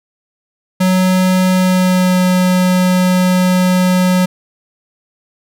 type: tone with pitch glide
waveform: square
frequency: 185 to 182.88 Hz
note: F#3 to F#3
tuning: 0 to -20 cents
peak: -10 dBFS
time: 0.8-4.26 s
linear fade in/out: 10 ms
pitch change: -20 cents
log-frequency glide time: 1.51-2.17 s
effects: none